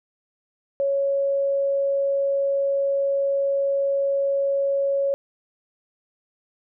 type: tone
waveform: sine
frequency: 554.4 Hz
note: C#5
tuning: in tune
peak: -19 dBFS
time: 0.8-5.14 s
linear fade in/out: 0 ms
effects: none